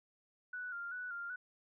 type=tone with vibrato; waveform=sine; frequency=1438 Hz; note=F#6; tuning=50 cents flat; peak=-40 dBFS; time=0.53-1.36 s; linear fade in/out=5 ms; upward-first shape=square; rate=2.6 Hz; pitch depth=51 cents each way; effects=none